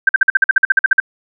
sine tone bursts, 1568 Hz, G6, in tune, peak -5 dBFS, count 14, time 0.07-1.001 s, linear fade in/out 5 ms, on 21 ms, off 49 ms, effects none

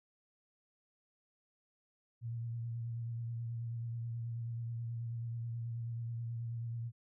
sine tone with vibrato, 116.54 Hz, A#2, in tune, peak -37 dBFS, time 2.21-6.92 s, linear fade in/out 50 ms, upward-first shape triangle, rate 9.3 Hz, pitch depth 33 cents each way, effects none

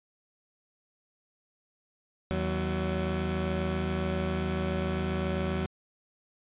20% pulse tone pair together, 80.46 / 188.3 Hz, E2 / F#3, -41 / +31 cents, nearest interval octave + minor third, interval 1472 cents, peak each -26 dBFS, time 2.31-5.66 s, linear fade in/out 0 ms, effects resampled to 8000 Hz

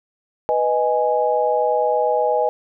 sine chord, G# minor, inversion first, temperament equal, 493.9 / 622.3 / 830.6 Hz, B4 / D#5 / G#5, 0 / 0 / 0 cents, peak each -20 dBFS, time 0.49-2.49 s, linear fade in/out 0 ms, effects none

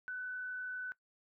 sine tone with frequency modulation, 1500 Hz, F#6, 23 cents sharp, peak -38 dBFS, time 0.08-0.92 s, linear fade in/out 0 ms, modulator 32.3 Hz, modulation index 0.39, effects noise-tail reverb RT60 0.1 s tail -20 dB re dry

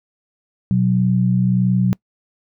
sine tone pair together, 123.47 / 185 Hz, B2 / F#3, 0 / 0 cents, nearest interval perfect fifth, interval 700 cents, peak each -17 / -15 dBFS, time 0.71-1.93 s, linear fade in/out 0 ms, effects noise-tail reverb RT60 0.1 s tail -25 dB re dry

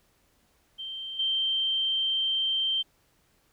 sine tone with level steps, 3136 Hz, G7, in tune, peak -34 / -24 dBFS, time 0.78-2.83 s, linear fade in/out 20 ms, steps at 1.19 s, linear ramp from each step 5 ms, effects pink hiss -67 dBFS RMS until 3.52 s

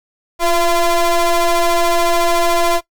30% pulse ring-modulated tone, 342.9 Hz, F4, 32 cents flat, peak -6 dBFS, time 0.39-2.81 s, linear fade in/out 50 ms, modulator 336 Hz, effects noise-tail reverb RT60 0.1 s tail -19 dB re dry

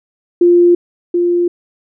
sine tone pair in turn, 349.2 / 349.2 Hz, F4 / F4, 0 / 0 cents, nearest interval unison, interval 0 cents, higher neither, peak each -5 / -10 dBFS, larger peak first, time 0.41-0.75 / 1.14-1.48 s, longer neither, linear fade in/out 5 ms, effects none

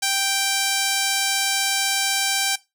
5% pulse tone, 784 Hz, G5, in tune, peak -8 dBFS, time 0.02-2.56 s, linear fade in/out 10 ms, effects noise-tail reverb RT60 0.2 s tail -17 dB re dry

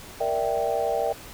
sine chord, E half-diminished seventh, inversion second, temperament equal, 466.2 / 587.3 / 659.3 / 784 Hz, Bb4 / D5 / E5 / G5, 0 / 0 / 0 / 0 cents, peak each -28 dBFS, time 0.2-1.13 s, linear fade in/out 10 ms, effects pink hiss -43 dBFS RMS until 1.33 s

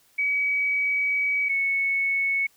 sine tone pair in turn, 2272 / 2209 Hz, C#7 / C#7, +42 / -7 cents, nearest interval unison, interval 49 cents, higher first, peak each -21 dBFS, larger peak neither, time 0.18-1.49 / 1.49-2.47 s, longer first, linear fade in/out 10 ms, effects white hiss -61 dBFS RMS until 2.56 s

